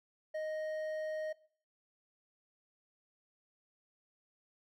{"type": "tone with hard clipping", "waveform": "triangle", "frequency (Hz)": 622.3, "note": "D#5", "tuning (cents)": 0, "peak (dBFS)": -37, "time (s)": [0.34, 1.33], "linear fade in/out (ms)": 10, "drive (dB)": 9, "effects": ["noise-tail reverb RT60 0.5 s tail -20 dB re dry"]}